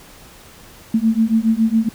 sine beating tone pair, 220.1 / 227.3 Hz, A3 / A#3, +1 / -43 cents, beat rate 7.2 Hz, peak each -16 dBFS, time 0.94-1.89 s, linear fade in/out 5 ms, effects pink hiss -43 dBFS RMS until 1.94 s

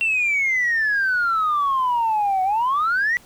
sine exponential two-way sweep, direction down then up, 2735 to 740 to 1984 Hz, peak -16 dBFS, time 0.01-3.17 s, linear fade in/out 0 ms, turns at 2.43 s, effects tanh soft clip ceiling -14 dBFS + pink hiss -50 dBFS RMS until 3.25 s

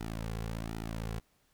sawtooth tone with flanger, 55.5 Hz, A1, 16 cents sharp, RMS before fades -38 dBFS, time 0-1.2 s, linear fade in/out 10 ms, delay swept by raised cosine 1.8 to 3.3 ms, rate 1.3 Hz, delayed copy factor -0.9, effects pink hiss -71 dBFS RMS until 1.53 s

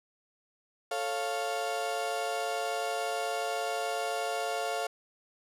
35% pulse chord, A augmented, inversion none, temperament equal with one note detuned, 440 / 551.5 / 698.5 Hz, A4 / C#5 / E#5, 0 / -9 / 0 cents, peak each -35 / -35 / -31 dBFS, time 0.91-4.87 s, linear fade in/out 5 ms, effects low-pass 12000 Hz 12 dB/octave

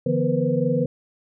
sine tone cluster, 146.6 / 167.8 / 244.1 / 482.2 / 507 Hz, D3 / E3 / B3 / B4 / B4, -3 / +31 / -20 / -41 / +45 cents, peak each -25 dBFS, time 0.06-0.86 s, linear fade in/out 5 ms, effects none

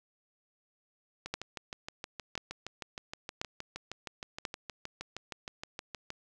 two click trains, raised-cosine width 0.2 ms, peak -16 / -22 dBFS, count 4 / 32, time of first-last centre 1.34-4.452 / 1.26-6.104 s, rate 0.964 / 6.4 Hz, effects none

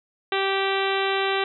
harmonic tone, 389.5 Hz, G4, 11 cents flat, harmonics 1 / 2 / 3 / 4 / 5 / 6 / 7 / 8 / 9 / 10, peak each -25 / -28 / -30 / -31 / -32 / -33 / -33 / -34 / -35 / -35 dBFS, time 0.32-1.44 s, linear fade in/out 2 ms, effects none

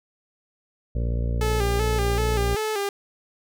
harmonic tone, 58.27 Hz, A#1, in tune, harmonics 1 / 2 / 3 / 4 / 5 / 6 / 7 / 8 / 9 / 10, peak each -23 / -28 / -38 / -37 / -44 / -47 / -44 / -40 / -44 / -43 dBFS, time 0.95-2.55 s, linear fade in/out 5 ms
sawtooth tone with vibrato, 416.7 Hz, G#4, 6 cents sharp, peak -20 dBFS, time 1.41-2.89 s, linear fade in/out 2 ms, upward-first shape square, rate 2.6 Hz, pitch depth 66 cents each way
effects none

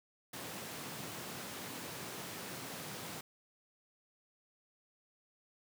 pink high-pass noise, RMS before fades -45 dBFS, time 0.33-3.21 s, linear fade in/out 5 ms, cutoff 120 Hz, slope 24 dB/octave, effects none

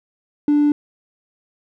triangle tone, 293.7 Hz, D4, in tune, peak -9 dBFS, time 0.48-0.72 s, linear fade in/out 2 ms, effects tanh soft clip ceiling -8 dBFS

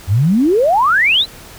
sine exponential sweep, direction up, 86.7 to 4186 Hz, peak -9 dBFS, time 0.07-1.26 s, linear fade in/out 50 ms, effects pink hiss -37 dBFS RMS until 1.58 s

